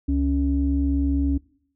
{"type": "tone pair together", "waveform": "sine", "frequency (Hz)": [69.3, 278.5], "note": ["C#2", "C#4"], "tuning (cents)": [0, 8], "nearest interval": "2 octaves", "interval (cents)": 2408, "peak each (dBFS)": [-21, -21], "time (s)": [0.08, 1.38], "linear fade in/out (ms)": 10, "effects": ["noise-tail reverb RT60 0.6 s tail -22 dB re dry", "tanh soft clip ceiling -11 dBFS"]}